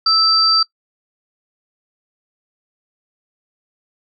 sine tone pair together, 1310 / 4677 Hz, E6 / D8, -11 / -8 cents, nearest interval octave + minor seventh, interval 2203 cents, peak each -17 / -12 dBFS, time 0.06-0.63 s, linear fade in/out 5 ms, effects noise-tail reverb RT60 0.1 s tail -23 dB re dry

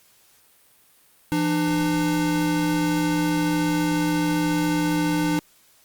square tone pair together, 168.6 / 300.6 Hz, E3 / D4, +39 / +40 cents, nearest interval minor seventh, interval 1001 cents, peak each -26 / -22 dBFS, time 1.32-5.39 s, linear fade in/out 0 ms, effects white hiss -57 dBFS RMS until 5.84 s + Opus 48 kbps

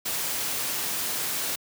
white noise, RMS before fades -29 dBFS, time 0.05-1.56 s, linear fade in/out 10 ms, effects high-pass 100 Hz 12 dB/octave

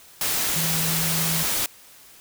sine tone in noise, 162.8 Hz, E3, 21 cents flat, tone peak -27 dBFS, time 0.56-1.43 s, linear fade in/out 2 ms, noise white, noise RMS -24 dBFS, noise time 0.21-1.66 s, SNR -6 dB, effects white hiss -49 dBFS RMS until 2.2 s

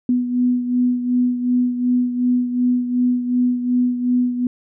sine beating tone pair, 246.9 / 249.6 Hz, B3 / B3, 0 / +19 cents, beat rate 2.7 Hz, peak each -16 / -23 dBFS, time 0.09-4.47 s, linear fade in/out 2 ms, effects none

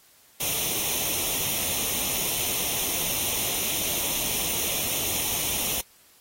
white noise with comb filter, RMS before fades -27 dBFS, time 0.4-5.81 s, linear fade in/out 5 ms, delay 0.32 ms, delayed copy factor +0.7, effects white hiss -57 dBFS RMS until 6.2 s + AAC 48 kbps

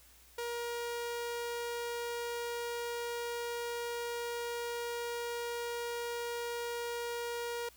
sawtooth tone, 473.9 Hz, A#4, 28 cents sharp, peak -32 dBFS, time 0.38-7.69 s, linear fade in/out 5 ms, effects added 60 Hz sine -64 dBFS peak until 7.76 s + white hiss -61 dBFS RMS until 7.76 s

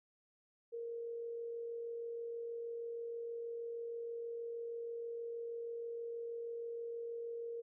sine tone with amplitude modulation, 466.2 Hz, A#4, in tune, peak -39 dBFS, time 0.72-7.62 s, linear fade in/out 20 ms, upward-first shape sine, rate 46.3 Hz, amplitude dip 30%, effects none

